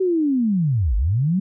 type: linear two-way sweep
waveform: sine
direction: down then up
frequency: 384.9 to 46.25 to 197.7 Hz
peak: -16 dBFS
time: 0-1.4 s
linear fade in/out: 10 ms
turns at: 0.96 s
effects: none